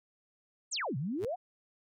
sine exponential two-way sweep, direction down then up, 9090 to 121.8 to 778 Hz, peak -32 dBFS, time 0.71-1.36 s, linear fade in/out 20 ms, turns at 0.97 s
sawtooth tone with exponential growth, 110 Hz, A2, in tune, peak -34 dBFS, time 1.17-1.25 s, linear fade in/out 5 ms, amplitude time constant 17 ms
effects none

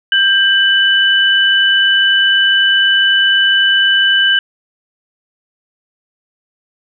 sine tone pair together, 1582 / 2988 Hz, G6 / F#7, +15 / +16 cents, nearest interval major seventh, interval 1101 cents, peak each -11 dBFS, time 0.12-4.39 s, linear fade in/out 2 ms, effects none

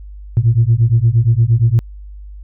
sine beating tone pair, 111.5 / 120.1 Hz, A2 / B2, +23 / -48 cents, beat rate 8.6 Hz, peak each -11 dBFS, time 0.37-1.79 s, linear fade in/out 0 ms, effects tanh soft clip ceiling -3 dBFS + added 50 Hz sine -30 dBFS peak until 2.43 s

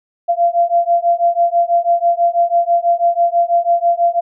sine beating tone pair, 685 / 691.1 Hz, F5 / F5, -34 / -18 cents, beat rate 6.1 Hz, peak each -14 dBFS, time 0.28-4.21 s, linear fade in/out 20 ms, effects none

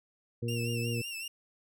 harmonic tone, 117.9 Hz, A#2, 20 cents sharp, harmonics 1 / 2 / 3 / 4, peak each -32 / -38 / -41 / -39 dBFS, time 0.42-1.02 s, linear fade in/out 10 ms
sawtooth tone with vibrato, 2717 Hz, F7, 48 cents flat, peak -34 dBFS, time 0.48-1.28 s, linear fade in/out 5 ms, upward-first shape sine, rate 5.4 Hz, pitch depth 65 cents each way
effects none

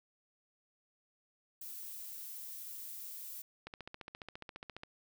violet noise, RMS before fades -46 dBFS, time 1.61-3.42 s, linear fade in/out 5 ms
click train, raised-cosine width 0.3 ms, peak -29 dBFS, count 18, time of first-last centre 3.67-4.834 s, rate 14.6 Hz
effects none

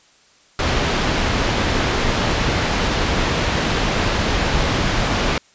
pink low-pass noise, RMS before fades -19 dBFS, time 0.59-5.38 s, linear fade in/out 2 ms, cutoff 4400 Hz, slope 12 dB/octave, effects white hiss -53 dBFS RMS until 5.54 s + resampled to 16000 Hz

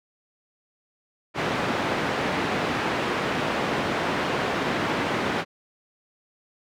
pink band-pass noise, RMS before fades -26 dBFS, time 1.34-5.45 s, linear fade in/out 50 ms, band 190 to 2500 Hz, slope 12 dB/octave, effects none

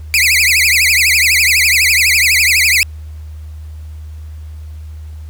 sawtooth tone with vibrato, 2275 Hz, C#7, 44 cents sharp, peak -5 dBFS, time 0.14-2.83 s, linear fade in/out 0 ms, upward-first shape triangle, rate 12 Hz, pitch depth 280 cents each way, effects added 77 Hz sine -26 dBFS peak until 5.29 s + pink hiss -50 dBFS RMS until 5.29 s

